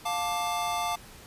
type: chord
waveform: square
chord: D minor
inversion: first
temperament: just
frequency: 704.8 / 881 / 1174.7 Hz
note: F5 / A5 / D6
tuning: +16 / +2 / 0 cents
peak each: -32 / -33 / -34 dBFS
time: 0.05-0.96 s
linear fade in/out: 10 ms
effects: pink hiss -49 dBFS RMS until 1.26 s + resampled to 32000 Hz